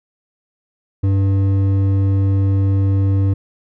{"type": "tone with hard clipping", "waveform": "sine", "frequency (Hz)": 97.6, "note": "G2", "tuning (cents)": -7, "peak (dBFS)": -14, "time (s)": [1.03, 3.34], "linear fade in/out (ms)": 10, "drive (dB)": 8, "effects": []}